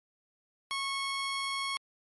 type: tone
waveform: 15% pulse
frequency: 1097 Hz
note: C#6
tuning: 18 cents flat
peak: -25 dBFS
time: 0.71-1.77 s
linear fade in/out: 0 ms
effects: MP3 48 kbps